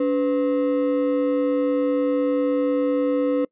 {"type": "ring-modulated tone", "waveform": "triangle", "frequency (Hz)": 393.5, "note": "G4", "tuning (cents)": 7, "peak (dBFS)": -13, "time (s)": [0, 3.45], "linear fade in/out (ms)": 5, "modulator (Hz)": 108, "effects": ["noise-tail reverb RT60 0.1 s tail -25 dB re dry", "resampled to 8000 Hz"]}